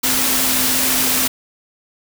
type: tone in noise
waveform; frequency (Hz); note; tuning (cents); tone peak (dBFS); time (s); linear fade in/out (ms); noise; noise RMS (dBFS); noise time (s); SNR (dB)
sine; 258.1; C4; -23; -26; 0.03-1.28; 10; white; -17; 0.03-1.28; -12
effects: none